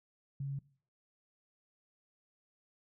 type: tone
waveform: sine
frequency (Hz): 138.59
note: C#3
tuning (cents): 0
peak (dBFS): -35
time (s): 0.4-0.59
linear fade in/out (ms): 5
effects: noise-tail reverb RT60 0.5 s tail -21 dB re dry